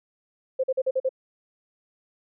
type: tone bursts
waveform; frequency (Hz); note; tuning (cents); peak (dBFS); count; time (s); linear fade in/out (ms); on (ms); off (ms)
sine; 523; C5; -1; -20; 6; 0.59-1.092; 10; 47; 44
effects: none